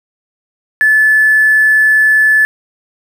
triangle tone with hard clipping, 1735 Hz, A6, 25 cents flat, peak -6 dBFS, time 0.81-2.45 s, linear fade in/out 0 ms, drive 3 dB, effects none

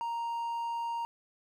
triangle tone, 932.3 Hz, A#5, in tune, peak -30 dBFS, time 0.01-1.05 s, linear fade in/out 0 ms, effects none

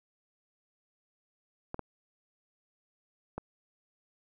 clicks, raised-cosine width 1 ms, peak -22 dBFS, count 3, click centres 1.744 / 1.793 / 3.38 s, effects none

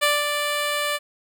10% pulse tone with ADSR envelope, 587.3 Hz, D5, in tune, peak -8 dBFS, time 0.01-0.99 s, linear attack 23 ms, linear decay 200 ms, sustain -6 dB, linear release 37 ms, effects none

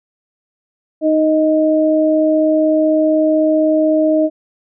sine tone pair together, 310.9 / 625 Hz, D#4 / D#5, -1 / +8 cents, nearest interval octave, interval 1209 cents, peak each -13 dBFS, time 1.01-4.3 s, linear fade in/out 50 ms, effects none

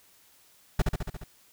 brown noise with echo, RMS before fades -21 dBFS, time 0.79-0.82 s, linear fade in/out 5 ms, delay 70 ms, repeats 6, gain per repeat -3 dB, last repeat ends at 1.24 s, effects white hiss -60 dBFS RMS until 1.52 s

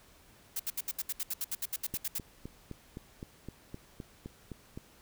blue noise bursts, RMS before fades -34 dBFS, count 16, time 0.56-2.186 s, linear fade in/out 5 ms, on 36 ms, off 70 ms
click train, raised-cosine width 3 ms, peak -28 dBFS, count 12, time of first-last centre 1.94-4.775 s, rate 3.88 Hz
effects pink hiss -60 dBFS RMS until 5.01 s

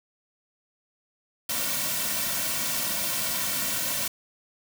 white noise with comb filter, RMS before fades -28 dBFS, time 1.49-4.08 s, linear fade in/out 5 ms, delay 2.4 ms, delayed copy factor -0.75, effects none

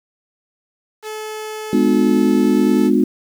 sawtooth tone with pitch glide, 431.4 to 435.9 Hz, A4 to A4, -34 to -16 cents, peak -22 dBFS, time 1.02-2.91 s, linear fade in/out 50 ms, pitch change +18 cents, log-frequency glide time 1.82-2.77 s
sine chord, G# diminished seventh, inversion none, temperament just, 207.7 / 249.2 / 299 / 358.8 Hz, G#3 / B3 / D4 / F4, 0 / +16 / +31 / +47 cents, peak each -17 / -16 / -17 / -18 dBFS, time 1.73-3.04 s, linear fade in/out 2 ms
effects 7-bit

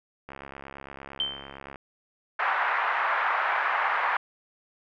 click train, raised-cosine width 0.5 ms, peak -25 dBFS, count 102, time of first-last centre 0.29-1.758 s, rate 68.8 Hz
sine tone with exponential decay, 3110 Hz, G7, 14 cents flat, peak -22 dBFS, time 1.2-1.58 s, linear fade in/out 1 ms, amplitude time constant 81 ms
pink band-pass noise, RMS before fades -26 dBFS, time 2.39-4.17 s, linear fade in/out 5 ms, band 840 to 1900 Hz, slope 24 dB/octave
effects none

